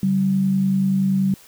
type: tone pair together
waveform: sine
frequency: 141.9 / 192.34 Hz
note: C#3 / G3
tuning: +41 / -33 cents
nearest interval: perfect fourth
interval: 526 cents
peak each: -26 / -16 dBFS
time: 0.03-1.34 s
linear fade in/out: 2 ms
effects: white hiss -48 dBFS RMS until 1.47 s